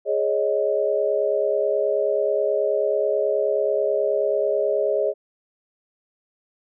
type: chord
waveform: sine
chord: Ab suspended fourth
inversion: none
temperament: just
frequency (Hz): 415.3 / 553.7 / 623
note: Ab4 / Db5 / Eb5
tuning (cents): 0 / -2 / +2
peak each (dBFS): -23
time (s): 0.05-5.14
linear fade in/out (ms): 50
effects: none